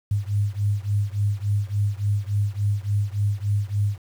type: beating tone pair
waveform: sine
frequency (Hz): 100.7 / 104.2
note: G2 / G#2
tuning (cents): +47 / +6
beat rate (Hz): 3.5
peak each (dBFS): -23 / -24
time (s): 0.11-3.98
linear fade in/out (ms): 5
effects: 8-bit